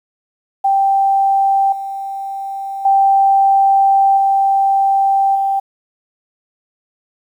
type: tone with level steps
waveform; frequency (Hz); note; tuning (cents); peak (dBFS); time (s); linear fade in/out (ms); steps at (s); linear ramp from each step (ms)
sine; 784; G5; 0; -10 / -21 / -8 / -10 / -13; 0.64-5.6; 10; 1.72 / 2.85 / 4.17 / 5.35; 5
effects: 8-bit